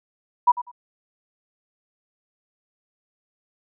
sine tone with echo, 972 Hz, B5, 28 cents flat, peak -11 dBFS, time 0.47-0.52 s, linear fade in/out 10 ms, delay 98 ms, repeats 2, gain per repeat -14 dB, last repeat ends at 0.716 s, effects none

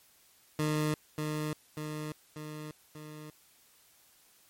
20% pulse tone with echo, 152.6 Hz, D#3, 33 cents flat, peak -23 dBFS, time 0.59-0.94 s, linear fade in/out 2 ms, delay 590 ms, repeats 4, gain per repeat -4 dB, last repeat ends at 3.3 s, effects white hiss -63 dBFS RMS until 4.49 s + MP3 64 kbps

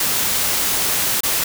white noise with dropouts, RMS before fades -19 dBFS, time 0-1.44 s, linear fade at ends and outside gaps 5 ms, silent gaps 1.207-1.233 s, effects none

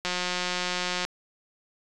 click train, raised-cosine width 0.2 ms, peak -11 dBFS, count 181, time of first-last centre 0.05-1.05 s, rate 180 Hz, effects resampled to 24000 Hz

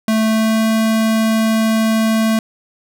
square tone with pitch glide, 220 to 221.7 Hz, A3 to A3, 0 to +13 cents, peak -13 dBFS, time 0.08-2.39 s, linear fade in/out 2 ms, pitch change +13 cents, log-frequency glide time 0.27-0.68 s, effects none

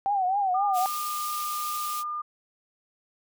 sine tone with vibrato, 772 Hz, G5, 27 cents flat, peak -22 dBFS, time 0.06-0.86 s, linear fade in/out 0 ms, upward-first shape triangle, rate 3.8 Hz, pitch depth 130 cents each way
sine tone, 1207 Hz, D6, 47 cents sharp, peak -29 dBFS, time 0.54-2.22 s, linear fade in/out 10 ms
white high-pass noise, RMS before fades -36 dBFS, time 0.73-2.04 s, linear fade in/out 50 ms, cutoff 2400 Hz, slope 24 dB/octave
effects none

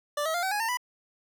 25% pulse tone with pitch steps, 587.3 / 640.5 / 698.4 / 761.6 / 830.6 / 905.7 / 987.7 Hz, D5 / E5 / F5 / F#5 / G#5 / A5 / B5, 0 / -50 / 0 / +50 / 0 / +50 / 0 cents, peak -23 dBFS, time 0.17-0.772 s, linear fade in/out 5 ms, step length 86 ms, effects none

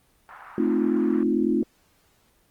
white band-pass noise, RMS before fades -44 dBFS, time 0.29-1.23 s, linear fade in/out 0 ms, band 800 to 1500 Hz, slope 24 dB/octave
sine chord, F dominant seventh, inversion first, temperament equal, 220 / 261.6 / 311.1 / 349.2 Hz, A3 / C4 / Eb4 / F4, 0 / 0 / 0 / 0 cents, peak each -25 dBFS, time 0.58-1.63 s, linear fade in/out 2 ms
effects pink hiss -63 dBFS RMS until 2.5 s + Opus 24 kbps

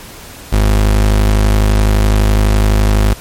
35% pulse tone, 51.91 Hz, G#1, in tune, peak -6 dBFS, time 0.52-3.14 s, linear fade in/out 10 ms, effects pink hiss -33 dBFS RMS until 3.2 s + MP3 64 kbps

